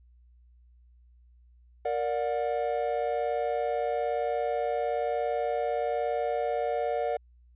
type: chord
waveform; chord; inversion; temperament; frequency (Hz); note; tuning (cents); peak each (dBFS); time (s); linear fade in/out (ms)
triangle; Bb augmented; none; equal with one note detuned; 466.2 / 587.3 / 724.8; Bb4 / D5 / F#5; 0 / 0 / -36; -29; 1.85-7.17; 5
effects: added 60 Hz sine -55 dBFS peak until 7.55 s + resampled to 8000 Hz